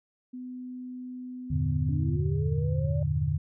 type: tone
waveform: sine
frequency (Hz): 251.6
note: B3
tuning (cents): +32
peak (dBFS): -36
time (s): 0.33-2.17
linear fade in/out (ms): 10
type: chord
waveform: sine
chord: E half-diminished seventh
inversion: none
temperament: equal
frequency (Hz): 82.41 / 98 / 116.54 / 146.83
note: E2 / G2 / Bb2 / D3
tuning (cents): 0 / 0 / 0 / 0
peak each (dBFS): -30 / -33 / -33 / -27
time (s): 1.5-3.38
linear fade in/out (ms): 10
type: linear sweep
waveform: sine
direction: up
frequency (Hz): 277.2 to 590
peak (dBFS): -36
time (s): 1.89-3.03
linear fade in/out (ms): 2
effects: none